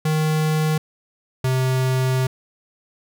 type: tone pair in turn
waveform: square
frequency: 155.56 / 129.83 Hz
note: D#3 / C3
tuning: 0 / -13 cents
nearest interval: minor third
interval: 313 cents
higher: first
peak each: -18 dBFS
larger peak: neither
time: 0.05-0.78 / 1.44-2.27 s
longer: second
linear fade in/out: 5 ms
effects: none